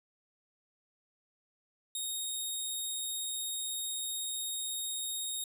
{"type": "tone", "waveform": "10% pulse", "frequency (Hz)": 3729, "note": "A#7", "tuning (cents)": 0, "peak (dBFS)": -26, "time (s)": [1.95, 5.44], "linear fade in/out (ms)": 2, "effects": ["resampled to 32000 Hz", "11-bit"]}